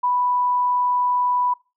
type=tone; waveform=sine; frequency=987.8 Hz; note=B5; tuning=in tune; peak=-17 dBFS; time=0.03-1.54 s; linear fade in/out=10 ms; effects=noise-tail reverb RT60 0.3 s tail -23 dB re dry